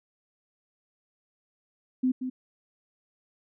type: tone with echo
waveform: sine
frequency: 256.1 Hz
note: C4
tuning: 37 cents flat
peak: -21 dBFS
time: 2.03-2.12 s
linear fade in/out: 10 ms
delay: 180 ms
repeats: 1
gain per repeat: -8 dB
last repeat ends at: 2.3 s
effects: none